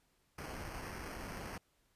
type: noise with sample-and-hold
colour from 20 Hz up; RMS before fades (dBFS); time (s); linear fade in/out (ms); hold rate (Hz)
pink; -45; 0.38-1.58; 5; 3675
effects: pink hiss -75 dBFS RMS until 1.95 s + resampled to 32000 Hz